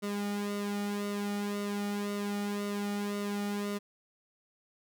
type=tone with flanger; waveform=sawtooth; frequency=204 Hz; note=G#3; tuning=31 cents flat; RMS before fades=-34 dBFS; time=0.02-3.79 s; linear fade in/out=20 ms; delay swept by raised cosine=1.2 to 1.9 ms; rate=1.9 Hz; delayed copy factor=-0.7; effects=none